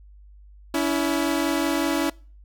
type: tone pair together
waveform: sawtooth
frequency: 283.2 / 328.5 Hz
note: C#4 / E4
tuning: +37 / -6 cents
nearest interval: minor third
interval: 257 cents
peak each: -20 dBFS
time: 0.74-2.1 s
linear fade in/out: 5 ms
effects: noise-tail reverb RT60 0.4 s tail -25 dB re dry + added 50 Hz sine -45 dBFS peak until 2.44 s